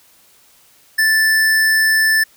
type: tone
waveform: square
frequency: 1760 Hz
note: A6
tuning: in tune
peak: -12 dBFS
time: 0.98-2.24 s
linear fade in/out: 10 ms
effects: white hiss -51 dBFS RMS until 2.36 s